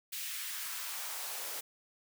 white noise with high-pass filter sweep, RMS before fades -40 dBFS, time 0.12-1.61 s, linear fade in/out 10 ms, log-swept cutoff 2500 to 430 Hz, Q 1.3, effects none

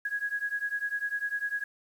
sine beating tone pair, 1655 / 1665 Hz, G#6 / G#6, -6 / +4 cents, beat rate 10 Hz, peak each -32 / -33 dBFS, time 0.05-1.64 s, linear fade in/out 5 ms, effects 9-bit

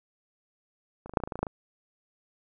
clicks, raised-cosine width 1 ms, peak -28 / -26 / -26 / -7 / -28 / -13 / -23 / -19 / -20 / -20 / -12 / -22 dBFS, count 12, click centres 1.06 / 1.095 / 1.137 / 1.172 / 1.202 / 1.237 / 1.275 / 1.322 / 1.356 / 1.391 / 1.43 / 1.468 s, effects none

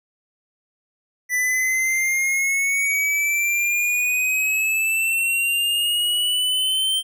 square exponential sweep, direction up, 1980 to 3136 Hz, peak -19 dBFS, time 1.29-7.03 s, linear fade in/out 50 ms, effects none

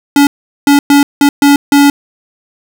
square tone bursts at uneven times, 284.5 Hz, C#4, 45 cents sharp, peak -4 dBFS, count 6, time 0.16-0.27 / 0.67-0.79 / 0.9-1.03 / 1.21-1.29 / 1.42-1.56 / 1.72-1.9 s, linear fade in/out 2 ms, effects none

